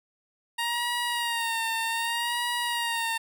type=tone with vibrato; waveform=15% pulse; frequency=933 Hz; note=A#5; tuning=1 cent sharp; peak=-20 dBFS; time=0.58-3.18 s; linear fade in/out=10 ms; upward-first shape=sine; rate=0.65 Hz; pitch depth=52 cents each way; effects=none